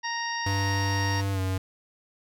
harmonic tone, 932.3 Hz, A#5, in tune, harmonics 1 / 2 / 3 / 4 / 5 / 6, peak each -32 / -32 / -41 / -43 / -41 / -36 dBFS, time 0.03-1.22 s, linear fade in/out 20 ms
square tone with pitch glide, 98.3 to 94.3 Hz, G2 to F#2, +5 to +33 cents, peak -26 dBFS, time 0.46-1.58 s, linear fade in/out 5 ms, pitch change -72 cents, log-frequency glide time 1.32-1.4 s
effects none

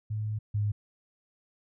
sine tone pair in turn, 107.2 / 104.03 Hz, A2 / G#2, -45 / +3 cents, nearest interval minor second, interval 52 cents, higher first, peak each -29 / -25 dBFS, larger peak second, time 0.1-0.39 / 0.54-0.72 s, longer first, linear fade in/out 10 ms, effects none

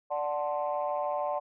sine chord, D dominant seventh, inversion none, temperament equal, 587.3 / 740 / 880 / 1046.5 Hz, D5 / F#5 / A5 / C6, 0 / 0 / 0 / 0 cents, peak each -31 / -33 / -35 / -36 dBFS, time 0.1-1.4 s, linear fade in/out 20 ms, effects tanh soft clip ceiling -20 dBFS

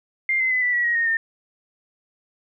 sine tone with pitch steps, 2100 / 2057 / 2014 / 1973 / 1932.4 / 1892.6 / 1853.7 / 1815.5 Hz, C7 / C7 / B6 / B6 / B6 / A#6 / A#6 / A#6, +6 / -30 / +33 / -2 / -38 / +26 / -10 / -46 cents, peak -18 dBFS, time 0.29-1.17 s, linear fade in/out 2 ms, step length 110 ms, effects none

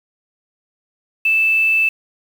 sine tone with quantisation, 2637 Hz, E7, in tune, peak -12 dBFS, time 1.25-1.89 s, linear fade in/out 5 ms, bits 6, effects none

